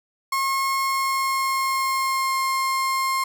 35% pulse tone with pitch glide, 1081 to 1063.7 Hz, C#6 to C6, -44 to +28 cents, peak -19 dBFS, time 0.32-3.24 s, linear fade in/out 5 ms, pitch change -28 cents, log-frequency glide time 0.73-2.37 s, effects none

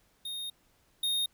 square tone pair in turn, 3700 / 3700 Hz, A#7 / A#7, -14 / -14 cents, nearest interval unison, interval 0 cents, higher neither, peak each -36 / -28 dBFS, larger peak second, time 0.25-0.5 / 1.03-1.26 s, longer first, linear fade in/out 5 ms, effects pink hiss -68 dBFS RMS until 1.33 s

